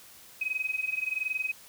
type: tone with amplitude modulation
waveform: sine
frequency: 2529 Hz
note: D#7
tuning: 28 cents sharp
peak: -25 dBFS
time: 0.41-1.52 s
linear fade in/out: 5 ms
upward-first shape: sine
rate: 21.3 Hz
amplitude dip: 85%
effects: white hiss -52 dBFS RMS until 1.68 s